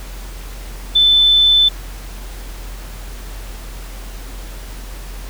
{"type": "tone", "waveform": "sine", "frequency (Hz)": 3520, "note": "A7", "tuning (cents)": 0, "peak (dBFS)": -8, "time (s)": [0.95, 1.69], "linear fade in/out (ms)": 10, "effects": ["added 44 Hz sine -28 dBFS peak until 5.29 s", "pink hiss -37 dBFS RMS until 5.29 s"]}